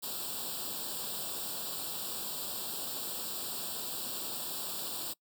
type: noise with comb filter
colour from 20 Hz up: white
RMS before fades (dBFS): -38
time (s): 0.02-5.14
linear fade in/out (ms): 20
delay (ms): 0.24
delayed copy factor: +0.95
effects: noise-tail reverb RT60 0.1 s tail -23 dB re dry + high-pass 150 Hz 12 dB/octave